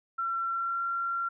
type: tone with pitch glide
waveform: sine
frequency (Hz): 1356 to 1372.5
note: E6 to F6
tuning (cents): +49 to -31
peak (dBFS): -28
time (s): 0.18-1.29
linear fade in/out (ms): 10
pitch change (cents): +20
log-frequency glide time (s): 0.47-0.82
effects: none